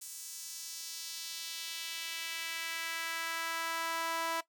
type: tone with high-pass filter sweep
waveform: sawtooth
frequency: 329.6 Hz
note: E4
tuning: in tune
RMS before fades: -39 dBFS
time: 0.01-4.41 s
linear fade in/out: 10 ms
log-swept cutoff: 7900 to 860 Hz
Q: 1.4
effects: noise-tail reverb RT60 0.1 s tail -17 dB re dry